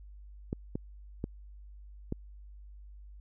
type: clicks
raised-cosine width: 3 ms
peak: -20 dBFS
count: 4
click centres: 0.529 / 0.755 / 1.241 / 2.124 s
effects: added 50 Hz sine -47 dBFS peak until 3.2 s